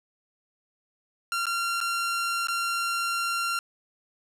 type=tone with dropouts; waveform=sawtooth; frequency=1378 Hz; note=F6; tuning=24 cents flat; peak=-22 dBFS; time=1.32-3.59 s; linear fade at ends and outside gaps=1 ms; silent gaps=1.456-1.467 / 1.804-1.812 / 2.471-2.484 s; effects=low-pass 12000 Hz 12 dB/octave